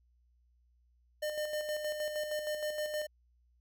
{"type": "tone with tremolo", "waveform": "square", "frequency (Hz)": 605, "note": "D#5", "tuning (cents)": -49, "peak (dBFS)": -33, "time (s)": [1.22, 3.07], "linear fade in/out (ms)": 10, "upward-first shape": "square", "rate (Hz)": 6.4, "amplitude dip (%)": 45, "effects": ["added 60 Hz sine -66 dBFS peak until 3.6 s"]}